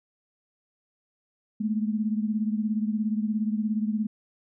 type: beating tone pair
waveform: sine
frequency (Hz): 212 / 229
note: G#3 / A#3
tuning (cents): +36 / -31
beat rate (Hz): 17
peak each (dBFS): -25 / -30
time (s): 1.6-4.07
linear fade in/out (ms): 10
effects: none